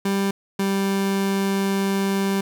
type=tone pair in turn; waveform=30% pulse; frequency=196.9 / 195.85 Hz; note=G3 / G3; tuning=+8 / -1 cents; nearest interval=unison; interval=9 cents; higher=first; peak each=-17 dBFS; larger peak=neither; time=0.05-0.31 / 0.59-2.41 s; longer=second; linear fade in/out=5 ms; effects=none